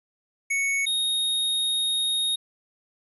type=tone pair in turn; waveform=square; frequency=2217 / 3729 Hz; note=C#7 / A#7; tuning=0 / 0 cents; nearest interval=major sixth; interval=900 cents; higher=second; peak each=-23 dBFS; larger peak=neither; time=0.5-0.86 / 0.86-2.36 s; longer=second; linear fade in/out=10 ms; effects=resampled to 32000 Hz